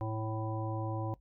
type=harmonic tone; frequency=110 Hz; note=A2; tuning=in tune; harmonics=1 / 3 / 5 / 7 / 9; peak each=-35 / -40 / -42 / -43 / -45 dBFS; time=0.01-1.14 s; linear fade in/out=0 ms; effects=noise-tail reverb RT60 0.1 s tail -19 dB re dry + added 50 Hz sine -60 dBFS peak until 1.2 s